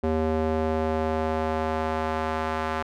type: tone with band-pass filter sweep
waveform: square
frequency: 79.1 Hz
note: D#2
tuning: 29 cents sharp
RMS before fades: -26 dBFS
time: 0.03-2.83 s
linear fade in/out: 10 ms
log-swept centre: 430 to 1100 Hz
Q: 1.1
effects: none